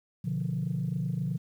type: chord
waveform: sine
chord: B diminished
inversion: none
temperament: equal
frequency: 123.47 / 146.83 / 174.61 Hz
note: B2 / D3 / F3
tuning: 0 / 0 / 0 cents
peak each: -33 / -31 / -31 dBFS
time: 0.24-1.38 s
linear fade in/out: 10 ms
effects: tanh soft clip ceiling -22 dBFS + 10-bit